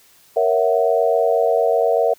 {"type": "chord", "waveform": "sine", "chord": "F# dominant seventh", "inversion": "first", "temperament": "equal", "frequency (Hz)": [466.2, 554.4, 659.3, 740], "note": ["A#4", "C#5", "E5", "F#5"], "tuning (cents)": [0, 0, 0, 0], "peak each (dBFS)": [-18, -21, -18, -22], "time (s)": [0.36, 2.14], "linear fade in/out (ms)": 10, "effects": ["white hiss -52 dBFS RMS until 2.18 s"]}